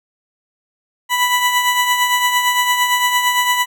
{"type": "tone with tremolo", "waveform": "20% pulse", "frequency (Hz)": 987.8, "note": "B5", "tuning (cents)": 0, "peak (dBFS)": -6, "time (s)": [1.09, 3.66], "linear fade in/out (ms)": 50, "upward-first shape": "triangle", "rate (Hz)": 8.8, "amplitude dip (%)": 55, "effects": []}